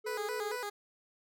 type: tone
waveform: triangle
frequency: 431.5 Hz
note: A4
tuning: 34 cents flat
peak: -35 dBFS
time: 0.04-0.57 s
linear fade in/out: 20 ms
type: tone with vibrato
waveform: 15% pulse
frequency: 450.5 Hz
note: A4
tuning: 41 cents sharp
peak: -30 dBFS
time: 0.06-0.7 s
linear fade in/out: 10 ms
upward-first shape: square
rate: 4.4 Hz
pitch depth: 160 cents each way
effects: none